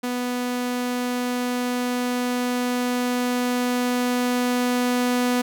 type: tone with level ramp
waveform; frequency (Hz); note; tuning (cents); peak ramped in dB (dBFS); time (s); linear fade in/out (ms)
sawtooth; 246.9; B3; 0; -20 to -15; 0.03-5.42; 10
effects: none